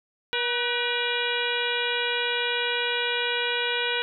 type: harmonic tone with a mistuned harmonic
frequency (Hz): 479.9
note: B4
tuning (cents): -50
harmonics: 1 / 2 / 3 / 4 / 5 / 6 / 7 / 8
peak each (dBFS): -31 / -34 / -30 / -35 / -31 / -31 / -33 / -34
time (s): 0.33-4.02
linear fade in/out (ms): 0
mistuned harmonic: 3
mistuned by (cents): +66
effects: none